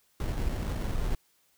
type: noise with sample-and-hold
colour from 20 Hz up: brown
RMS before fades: -30 dBFS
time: 0.2-1.15 s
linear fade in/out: 2 ms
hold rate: 2450 Hz
effects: white hiss -68 dBFS RMS until 1.57 s